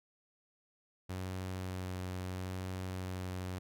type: tone with vibrato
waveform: sawtooth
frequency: 92.5 Hz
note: F#2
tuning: in tune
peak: -34 dBFS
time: 1.09-3.59 s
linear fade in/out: 10 ms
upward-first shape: sine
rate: 0.76 Hz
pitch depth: 12 cents each way
effects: none